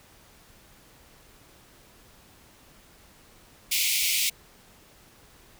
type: high-pass noise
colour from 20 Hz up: pink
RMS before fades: -25 dBFS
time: 3.71-4.3 s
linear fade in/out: 10 ms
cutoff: 2100 Hz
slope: 96 dB/octave
effects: pink hiss -55 dBFS RMS until 5.59 s